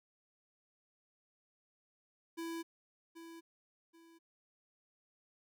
square tone with echo, 331.7 Hz, E4, 11 cents sharp, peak -40 dBFS, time 2.37-2.63 s, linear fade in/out 20 ms, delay 780 ms, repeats 2, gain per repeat -10 dB, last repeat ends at 4.19 s, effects none

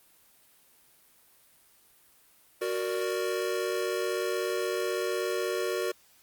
square chord, Gb augmented, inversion none, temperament equal, 370 / 466.2 / 587.3 Hz, Gb4 / Bb4 / D5, 0 / 0 / 0 cents, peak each -32 / -33 / -36 dBFS, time 2.61-5.92 s, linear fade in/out 10 ms, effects white hiss -61 dBFS RMS until 6.22 s + Opus 32 kbps

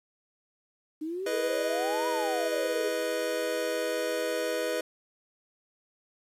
sine exponential two-way sweep, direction up then down, 301.4 to 987.8 to 406 Hz, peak -31 dBFS, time 1.01-2.89 s, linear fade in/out 10 ms, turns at 2.08 s
square chord, E major seventh, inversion none, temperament equal, 329.6 / 415.3 / 493.9 / 622.3 Hz, E4 / G#4 / B4 / D#5, 0 / 0 / 0 / 0 cents, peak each -38 / -37 / -32 / -34 dBFS, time 1.26-4.81 s, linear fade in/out 5 ms
effects resampled to 32000 Hz + 10-bit

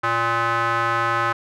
square tone with band-pass filter, 116.2 Hz, A#2, 5 cents flat, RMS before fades -21 dBFS, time 0.03-1.33 s, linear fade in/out 10 ms, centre 1300 Hz, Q 2.9, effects none

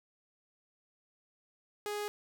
sawtooth tone, 415.3 Hz, G#4, in tune, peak -31 dBFS, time 1.86-2.08 s, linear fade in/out 0 ms, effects none

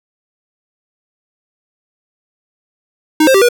square tone with pitch steps, 310.2 / 529 / 389.5 / 482.4 Hz, D#4 / C5 / G4 / B4, -5 / +19 / -11 / -41 cents, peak -7 dBFS, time 3.2-3.488 s, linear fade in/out 5 ms, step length 72 ms, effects none

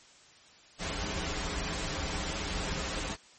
pink noise with comb filter, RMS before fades -34 dBFS, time 0.78-3.17 s, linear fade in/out 50 ms, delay 8.4 ms, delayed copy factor -0.85, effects white hiss -57 dBFS RMS until 3.38 s + MP3 32 kbps

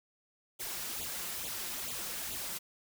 white noise with flanger, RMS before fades -39 dBFS, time 0.59-2.59 s, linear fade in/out 20 ms, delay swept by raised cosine 0.27 to 5.87 ms, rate 2.3 Hz, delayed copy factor +0.85, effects none

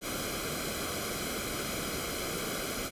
pink noise with comb filter, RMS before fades -35 dBFS, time 0.01-2.91 s, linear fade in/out 50 ms, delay 1.1 ms, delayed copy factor -0.7, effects resampled to 32000 Hz

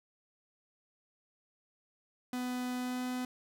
45% pulse tone with pitch glide, 249.5 to 251.4 Hz, B3 to B3, +18 to +31 cents, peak -34 dBFS, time 2.33-3.25 s, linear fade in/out 2 ms, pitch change +13 cents, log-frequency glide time 2.74-3.04 s, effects none

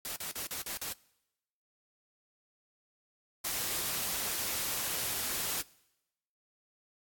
white noise bursts, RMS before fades -38 dBFS, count 6, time 0.05-0.925 s, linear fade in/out 0 ms, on 110 ms, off 43 ms
white noise, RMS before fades -34 dBFS, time 3.44-5.62 s, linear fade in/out 10 ms
effects noise-tail reverb RT60 0.9 s tail -22 dB re dry + AAC 64 kbps

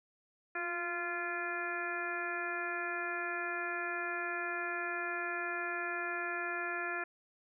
harmonic tone with a mistuned harmonic, 346 Hz, F4, 16 cents flat, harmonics 1 / 2 / 3 / 4 / 5 / 6 / 7, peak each -43 / -43 / -47 / -40 / -39 / -49 / -44 dBFS, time 0.55-7.04 s, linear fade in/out 5 ms, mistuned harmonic 1, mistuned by +36 cents, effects none

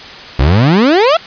30% pulse exponential sweep, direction up, 60.4 to 695 Hz, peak -4 dBFS, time 0.39-1.17 s, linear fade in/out 5 ms, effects white hiss -30 dBFS RMS until 1.26 s + resampled to 11025 Hz

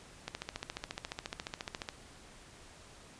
click train, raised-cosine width 0.2 ms, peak -20 dBFS, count 24, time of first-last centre 0.28-1.888 s, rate 14.3 Hz, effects pink hiss -55 dBFS RMS until 3.19 s + resampled to 22050 Hz

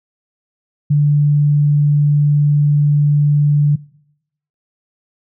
sine tone, 146.5 Hz, D3, 4 cents flat, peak -9 dBFS, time 0.9-3.76 s, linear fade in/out 10 ms, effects noise-tail reverb RT60 0.8 s tail -23 dB re dry

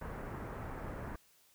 pink low-pass noise, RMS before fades -43 dBFS, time 0.01-1.16 s, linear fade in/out 5 ms, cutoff 1700 Hz, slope 24 dB/octave, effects white hiss -67 dBFS RMS until 1.54 s

